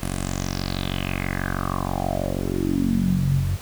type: tone with low-pass filter sweep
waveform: 10% pulse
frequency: 46.25 Hz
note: F#1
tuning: in tune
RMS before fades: -24 dBFS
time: 0.01-3.57 s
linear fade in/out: 20 ms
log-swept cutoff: 11000 to 100 Hz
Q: 5.8
effects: pink hiss -40 dBFS RMS until 3.61 s